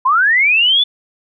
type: linear sweep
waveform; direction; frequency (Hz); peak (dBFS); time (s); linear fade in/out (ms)
sine; up; 981 to 3520; -9; 0.05-0.84; 10
effects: none